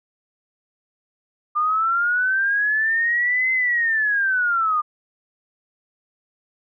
sine linear two-way sweep, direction up then down, 1199 to 2064 to 1199 Hz, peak -17 dBFS, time 1.55-4.82 s, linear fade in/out 20 ms, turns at 3.52 s, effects none

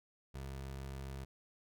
25% pulse tone, 67.3 Hz, C2, 49 cents sharp, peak -39 dBFS, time 0.34-1.25 s, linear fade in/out 10 ms, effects none

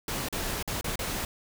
pink noise with dropouts, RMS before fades -32 dBFS, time 0.08-1.25 s, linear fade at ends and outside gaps 2 ms, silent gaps 0.286-0.326 / 0.627-0.676 / 0.811-0.843 / 0.957-0.991 s, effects none

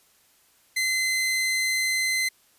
sawtooth tone, 2057 Hz, C7, 30 cents flat, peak -19 dBFS, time 0.76-2.29 s, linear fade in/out 10 ms, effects white hiss -61 dBFS RMS until 2.58 s + resampled to 32000 Hz

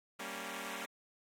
5% pulse chord, G diminished, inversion none, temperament equal, 196 / 233.1 / 277.2 Hz, G3 / Bb3 / Db4, 0 / 0 / 0 cents, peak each -34 dBFS, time 0.19-0.86 s, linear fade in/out 10 ms, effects AAC 48 kbps

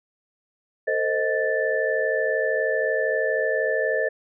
sine tone cluster, 448.2 / 521 / 625 / 1759 Hz, A4 / C5 / D#5 / A6, +32 / -7 / +8 / -1 cents, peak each -26 dBFS, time 0.87-4.09 s, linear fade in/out 10 ms, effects none

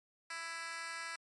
10% pulse tone with high-pass filter, 331.4 Hz, E4, 9 cents sharp, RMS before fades -43 dBFS, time 0.3-1.16 s, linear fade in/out 5 ms, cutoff 1600 Hz, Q 1.1, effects MP3 48 kbps

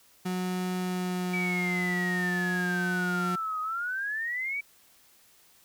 35% pulse tone with pitch glide, 182.8 to 179.45 Hz, F#3 to F3, -21 to +47 cents, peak -27 dBFS, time 0.25-3.36 s, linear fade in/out 10 ms, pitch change -32 cents, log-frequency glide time 0.78-1.62 s
sine exponential two-way sweep, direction down then up, 2309 to 1247 to 2309 Hz, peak -29 dBFS, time 1.33-4.61 s, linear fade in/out 10 ms, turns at 3.61 s
effects white hiss -60 dBFS RMS until 5.64 s

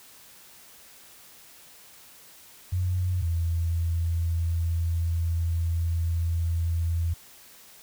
sine tone pair in turn, 90.7 / 83.75 Hz, F#2 / E2, -34 / +28 cents, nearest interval minor second, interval 138 cents, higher first, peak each -23 dBFS, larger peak neither, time 2.72-3.22 / 3.22-7.14 s, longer second, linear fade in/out 10 ms, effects white hiss -51 dBFS RMS until 7.82 s

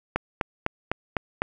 click train, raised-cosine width 0.5 ms, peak -8 dBFS, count 6, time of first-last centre 0.16-1.419 s, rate 3.97 Hz, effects none

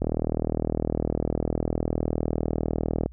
click train, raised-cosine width 2 ms, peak -11 dBFS, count 122, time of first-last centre 0.02-3.06 s, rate 39.8 Hz, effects added 60 Hz sine -42 dBFS peak until 3.12 s

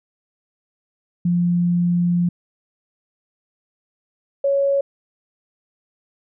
sine tone pair in turn, 174.61 / 556.1 Hz, F3 / C#5, 0 / +5 cents, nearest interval octave + minor sixth, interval 2005 cents, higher second, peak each -15 dBFS, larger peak neither, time 1.25-2.29 / 4.44-4.81 s, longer first, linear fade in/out 5 ms, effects none

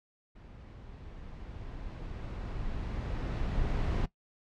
brown noise with level ramp, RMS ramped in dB -50 to -29 dBFS, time 0.35-4.06 s, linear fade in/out 10 ms, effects noise-tail reverb RT60 0.1 s tail -17 dB re dry + low-pass 4000 Hz 12 dB/octave

